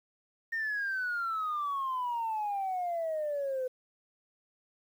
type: exponential sweep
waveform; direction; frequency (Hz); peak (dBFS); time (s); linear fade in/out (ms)
sine; down; 1842 to 504; -29; 0.52-3.68; 10
effects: tanh soft clip ceiling -27 dBFS + 10-bit